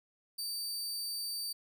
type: tone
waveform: sawtooth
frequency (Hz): 4624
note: D8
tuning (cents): -28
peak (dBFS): -33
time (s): 0.38-1.53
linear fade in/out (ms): 10
effects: none